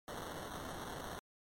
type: noise with sample-and-hold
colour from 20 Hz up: blue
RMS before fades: -45 dBFS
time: 0.08-1.19 s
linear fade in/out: 0 ms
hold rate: 2450 Hz
effects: MP3 64 kbps